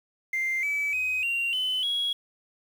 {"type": "tone with pitch steps", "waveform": "triangle", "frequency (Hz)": [2093, 2296, 2518, 2762, 3029, 3322], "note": ["C7", "D7", "D#7", "F7", "F#7", "G#7"], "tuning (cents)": [0, -40, 20, -20, 40, 0], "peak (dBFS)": -22, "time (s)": [0.33, 2.13], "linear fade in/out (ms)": 5, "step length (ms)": 300, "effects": ["tanh soft clip ceiling -21 dBFS", "8-bit"]}